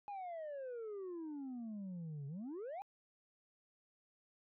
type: exponential two-way sweep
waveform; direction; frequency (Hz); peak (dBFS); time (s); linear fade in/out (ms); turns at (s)
sine; down then up; 834 to 136.2 to 834; -40; 0.08-2.82; 0; 2.27
effects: tanh soft clip ceiling -42 dBFS